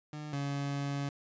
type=tone pair in turn; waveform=30% pulse; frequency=150.4 / 141.07 Hz; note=D3 / C#3; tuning=+42 / +31 cents; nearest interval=minor second; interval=111 cents; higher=first; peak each=-37 / -30 dBFS; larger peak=second; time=0.13-0.33 / 0.33-1.09 s; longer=second; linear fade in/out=2 ms; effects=resampled to 16000 Hz